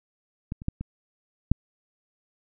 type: clicks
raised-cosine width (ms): 5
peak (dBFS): -18 / -27 / -13 / -20 / -6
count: 5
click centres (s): 0.521 / 0.619 / 0.684 / 0.81 / 1.516
effects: none